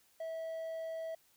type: tone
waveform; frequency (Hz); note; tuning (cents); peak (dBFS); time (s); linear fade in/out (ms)
triangle; 650; E5; -24; -36; 0.2-1.15; 5
effects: white hiss -69 dBFS RMS until 1.36 s